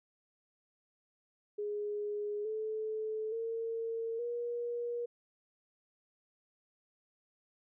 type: tone with pitch steps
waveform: sine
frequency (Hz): 415.3 / 434.9 / 455.5 / 477.1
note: G#4 / A4 / A#4 / A#4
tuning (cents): 0 / -20 / -40 / +40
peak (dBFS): -34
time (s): 1.58-5.06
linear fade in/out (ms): 10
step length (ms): 870
effects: none